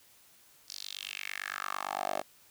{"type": "tone with high-pass filter sweep", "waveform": "10% pulse", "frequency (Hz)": 48.88, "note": "G1", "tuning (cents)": -4, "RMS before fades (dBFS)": -38, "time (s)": [0.68, 2.22], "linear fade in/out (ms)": 10, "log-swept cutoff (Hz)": [5100, 560], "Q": 3.7, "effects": ["white hiss -61 dBFS RMS until 2.5 s"]}